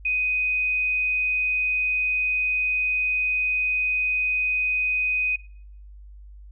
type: tone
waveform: sine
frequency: 2500 Hz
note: D#7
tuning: 8 cents sharp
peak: -21 dBFS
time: 0.05-5.36 s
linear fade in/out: 5 ms
effects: noise-tail reverb RT60 0.6 s tail -20 dB re dry + added 50 Hz sine -41 dBFS peak until 6.51 s